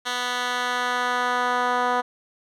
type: tone with band-pass filter sweep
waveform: 10% pulse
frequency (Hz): 246.9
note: B3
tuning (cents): 0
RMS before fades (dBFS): -24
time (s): 0.05-2.02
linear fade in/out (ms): 20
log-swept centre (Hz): 3000 to 930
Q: 0.91
effects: none